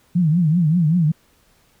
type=tone with vibrato; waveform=sine; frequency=164.8 Hz; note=E3; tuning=in tune; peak=-13 dBFS; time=0.15-1.12 s; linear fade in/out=10 ms; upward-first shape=triangle; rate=5.2 Hz; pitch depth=200 cents each way; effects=pink hiss -58 dBFS RMS until 1.8 s